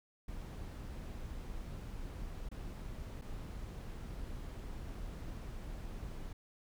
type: noise with dropouts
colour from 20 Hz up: brown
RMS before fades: -44 dBFS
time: 0.28-6.33 s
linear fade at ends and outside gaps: 5 ms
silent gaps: 2.489-2.514 / 3.214-3.219 s
effects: none